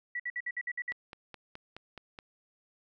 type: tone bursts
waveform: sine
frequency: 1948 Hz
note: B6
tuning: 24 cents flat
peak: -32 dBFS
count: 8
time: 0.15-0.925 s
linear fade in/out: 5 ms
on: 47 ms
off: 57 ms
type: click train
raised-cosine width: 0.3 ms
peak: -28 dBFS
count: 7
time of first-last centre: 0.92-2.188 s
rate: 4.73 Hz
effects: none